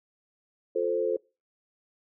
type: chord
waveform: sine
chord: F major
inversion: none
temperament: equal with one note detuned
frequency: 354.3 / 440 / 523.3 Hz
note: F4 / A4 / C5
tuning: +25 / 0 / 0 cents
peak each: -31 / -27 / -29 dBFS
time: 0.75-1.17 s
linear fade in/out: 10 ms
effects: noise-tail reverb RT60 0.3 s tail -24 dB re dry